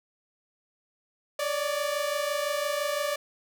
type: tone pair together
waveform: sawtooth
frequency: 570 / 595.9 Hz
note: C#5 / D5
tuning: +48 / +25 cents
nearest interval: minor second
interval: 77 cents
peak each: -26 dBFS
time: 1.39-3.16 s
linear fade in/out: 5 ms
effects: none